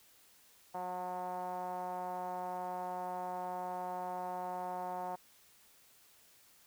5% pulse tone with low-pass filter, 181.1 Hz, F#3, 37 cents flat, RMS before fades -40 dBFS, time 0.74-5.16 s, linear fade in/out 10 ms, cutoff 810 Hz, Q 5.7, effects white hiss -64 dBFS RMS until 6.66 s

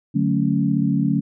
sine chord, D major seventh, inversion none, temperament equal, 146.83 / 185 / 220 / 277.2 Hz, D3 / F#3 / A3 / C#4, 0 / 0 / 0 / 0 cents, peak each -22 dBFS, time 0.14-1.21 s, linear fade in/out 20 ms, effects none

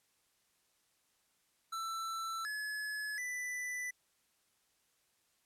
square tone with pitch steps, 1332 / 1704 / 1987 Hz, E6 / G#6 / B6, +18 / +44 / +10 cents, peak -38 dBFS, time 1.72-3.91 s, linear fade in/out 10 ms, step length 730 ms, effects white hiss -75 dBFS RMS until 5.45 s + low-pass 12000 Hz 12 dB/octave

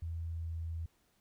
sine tone with pitch glide, 82.8 to 82.23 Hz, E2 to E2, +8 to -4 cents, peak -36 dBFS, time 0.02-0.86 s, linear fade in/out 5 ms, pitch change -12 cents, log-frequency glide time 0.3-0.52 s, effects pink hiss -73 dBFS RMS until 1.2 s

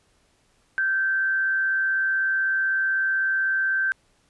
sine tone with frequency modulation, 1556 Hz, G6, 13 cents flat, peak -20 dBFS, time 0.78-3.92 s, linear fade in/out 0 ms, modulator 132 Hz, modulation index 0.28, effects pink hiss -64 dBFS RMS until 4.29 s + resampled to 24000 Hz

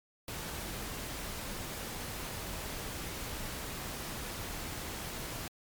pink noise, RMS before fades -40 dBFS, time 0.28-5.48 s, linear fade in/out 2 ms, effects MP3 96 kbps

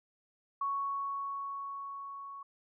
sine tone with level ramp, 1111 Hz, C#6, 4 cents sharp, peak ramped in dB -30 to -43 dBFS, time 0.61-2.43 s, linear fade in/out 5 ms, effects none

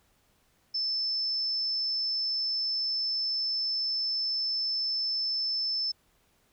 sine tone, 5274 Hz, E8, in tune, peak -27 dBFS, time 0.74-5.92 s, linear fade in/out 10 ms, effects pink hiss -68 dBFS RMS until 6.52 s

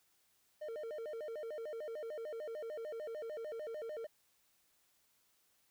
triangle tone with vibrato, 527 Hz, C5, 12 cents sharp, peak -39 dBFS, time 0.61-4.07 s, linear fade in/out 10 ms, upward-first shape square, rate 6.7 Hz, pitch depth 250 cents each way, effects white hiss -74 dBFS RMS until 5.7 s

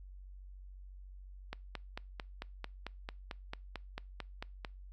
click train, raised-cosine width 0.3 ms, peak -24 dBFS, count 15, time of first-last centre 1.53-4.648 s, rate 4.49 Hz, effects noise-tail reverb RT60 0.3 s tail -25 dB re dry + added 47 Hz sine -48 dBFS peak until 4.92 s

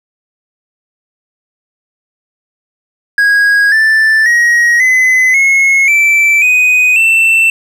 triangle tone with pitch steps, 1647 / 1765.2 / 1891.9 / 2028 / 2173 / 2329 / 2496 / 2676 Hz, G#6 / A6 / A#6 / B6 / C#7 / D7 / D#7 / E7, -15 / +5 / +25 / +45 / -35 / -15 / +5 / +25 cents, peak -4 dBFS, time 3.18-7.5 s, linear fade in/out 2 ms, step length 540 ms, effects none

